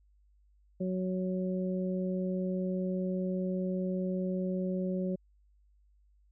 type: harmonic tone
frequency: 185 Hz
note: F#3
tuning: in tune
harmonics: 1 / 2 / 3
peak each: -31 / -37 / -38 dBFS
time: 0.8-5.16 s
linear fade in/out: 10 ms
effects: added 50 Hz sine -62 dBFS peak until 6.31 s